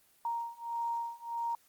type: beating tone pair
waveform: sine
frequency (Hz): 932.3 / 933.9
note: A#5 / A#5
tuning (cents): 0 / +3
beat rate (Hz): 1.6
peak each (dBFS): -37 / -36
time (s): 0.25-1.55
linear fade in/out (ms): 2
effects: white hiss -66 dBFS RMS until 1.68 s + Opus 24 kbps